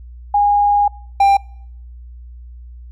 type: tone pair in turn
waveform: sine / triangle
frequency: 819 / 793.8 Hz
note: G#5 / G5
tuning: -24 / +22 cents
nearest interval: minor second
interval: 54 cents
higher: first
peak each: -10 / -6 dBFS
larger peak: second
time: 0.34-0.88 / 1.2-1.37 s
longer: first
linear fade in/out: 5 ms
effects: noise-tail reverb RT60 0.7 s tail -26 dB re dry + added 60 Hz sine -33 dBFS peak until 2.91 s